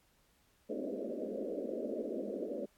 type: band-pass noise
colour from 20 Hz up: white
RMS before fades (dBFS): -39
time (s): 0.69-2.66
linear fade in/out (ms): 10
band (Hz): 200 to 610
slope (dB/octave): 96
effects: pink hiss -71 dBFS RMS until 2.77 s + AAC 64 kbps